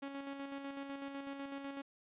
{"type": "tone with tremolo", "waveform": "sawtooth", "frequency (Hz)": 277.2, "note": "C#4", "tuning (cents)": 0, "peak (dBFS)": -37, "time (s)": [0.02, 1.82], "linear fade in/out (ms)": 10, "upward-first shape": "square", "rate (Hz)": 8, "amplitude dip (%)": 40, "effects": ["resampled to 8000 Hz"]}